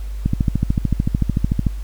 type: click train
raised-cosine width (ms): 5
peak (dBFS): -4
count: 20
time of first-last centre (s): 0.26-1.667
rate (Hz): 13.5
effects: added 50 Hz sine -24 dBFS peak until 1.83 s + pink hiss -47 dBFS RMS until 1.83 s